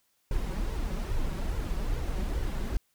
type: noise with flanger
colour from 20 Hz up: brown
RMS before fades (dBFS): -30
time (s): 0.31-2.77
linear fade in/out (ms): 2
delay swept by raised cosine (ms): 2 to 5.4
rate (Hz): 2.4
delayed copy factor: +0.6
effects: white hiss -72 dBFS RMS until 2.94 s